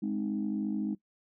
sine chord, Ab major, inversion none, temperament equal, 207.7 / 261.6 / 311.1 Hz, Ab3 / C4 / Eb4, 0 / 0 / 0 cents, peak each -31 / -36 / -34 dBFS, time 0.02-0.95 s, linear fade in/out 10 ms, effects noise-tail reverb RT60 0.1 s tail -20 dB re dry + tanh soft clip ceiling -22 dBFS

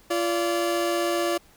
30% pulse tone pair together, 344.3 / 579 Hz, F4 / D5, -25 / -25 cents, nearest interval major sixth, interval 900 cents, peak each -22 / -24 dBFS, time 0.1-1.38 s, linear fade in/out 10 ms, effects pink hiss -56 dBFS RMS until 1.56 s

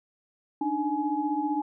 sine tone cluster, 289.6 / 305 / 842 Hz, D4 / D#4 / G#5, -24 / -34 / +24 cents, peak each -31 / -29 / -29 dBFS, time 0.61-1.62 s, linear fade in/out 5 ms, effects none

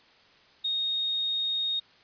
sine tone, 3719 Hz, A#7, 5 cents flat, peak -26 dBFS, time 0.64-1.8 s, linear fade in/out 10 ms, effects white hiss -58 dBFS RMS until 2.03 s + resampled to 11025 Hz

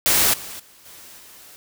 white noise with level steps, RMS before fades -17 / -35 / -50 / -43 / -45 dBFS, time 0.06-1.56 s, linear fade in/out 0 ms, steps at 0.33 / 0.59 / 0.85 / 1.18 s, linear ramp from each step 10 ms, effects none

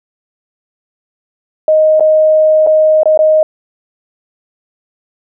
sine tone with dropouts, 623 Hz, D#5, 2 cents sharp, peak -5 dBFS, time 1.68-3.43 s, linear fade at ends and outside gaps 2 ms, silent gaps 1.997-2.006 / 2.665-2.671 / 3.033-3.056 / 3.175-3.19 s, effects none

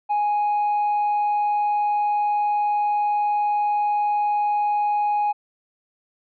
sine tone with tanh clipping, 830.6 Hz, G#5, in tune, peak -19 dBFS, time 0.09-5.33 s, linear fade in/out 20 ms, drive 1 dB, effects none

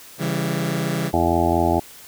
sawtooth chord, C# diminished, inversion none, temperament just, 138.59 / 166.31 / 199.57 Hz, C#3 / E3 / G3, 0 / +16 / +31 cents, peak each -22 / -20 / -23 dBFS, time 0.18-1.12 s, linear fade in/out 50 ms
harmonic tone, 84.5 Hz, E2, 43 cents sharp, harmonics 1 / 2 / 3 / 4 / 5 / 7 / 8 / 9 / 10, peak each -24 / -28 / -25 / -22 / -28 / -27 / -24 / -24 / -25 dBFS, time 1.13-1.8 s, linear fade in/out 10 ms
effects white hiss -43 dBFS RMS until 2.07 s

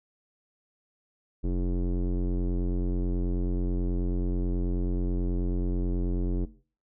square tone with low-pass filter, 44.64 Hz, F1, 39 cents sharp, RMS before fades -27 dBFS, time 1.43-6.46 s, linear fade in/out 20 ms, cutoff 340 Hz, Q 2.2, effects noise-tail reverb RT60 0.4 s tail -17 dB re dry

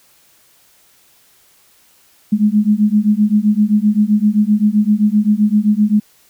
sine beating tone pair, 206.5 / 214.2 Hz, G#3 / A3, -10 / -46 cents, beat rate 7.7 Hz, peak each -13 dBFS, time 2.32-6 s, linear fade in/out 10 ms, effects white hiss -52 dBFS RMS until 6.29 s

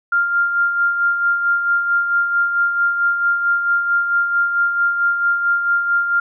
sine tone with tremolo, 1396.9 Hz, F6, in tune, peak -12 dBFS, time 0.12-6.2 s, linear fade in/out 5 ms, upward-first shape sine, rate 4.5 Hz, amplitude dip 50%, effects none

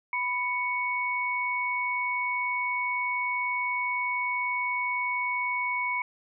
sine tone pair together, 991 / 2225 Hz, B5 / C#7, +6 / +6 cents, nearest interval octave + major second, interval 1400 cents, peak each -30 / -28 dBFS, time 0.13-6.02 s, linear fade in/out 2 ms, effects none

